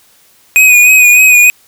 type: tone with vibrato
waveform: square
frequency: 2489 Hz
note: D#7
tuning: in tune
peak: -3 dBFS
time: 0.56-1.5 s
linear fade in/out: 0 ms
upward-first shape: sine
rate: 3.3 Hz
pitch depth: 35 cents each way
effects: white hiss -47 dBFS RMS until 1.67 s